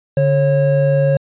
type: tone pair together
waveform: triangle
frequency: 144.4 / 545.7 Hz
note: D3 / C#5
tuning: -29 / -27 cents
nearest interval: octave + major seventh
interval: 2302 cents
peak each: -12 dBFS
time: 0.17-1.17 s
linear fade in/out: 2 ms
effects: resampled to 8000 Hz